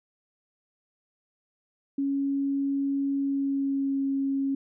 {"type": "tone with pitch glide", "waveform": "sine", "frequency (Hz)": [277.2, 273.4], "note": ["C#4", "C#4"], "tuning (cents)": [0, -24], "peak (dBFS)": -24, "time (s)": [1.98, 4.55], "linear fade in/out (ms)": 5, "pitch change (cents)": -24, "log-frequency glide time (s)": [3.19, 4.05], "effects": []}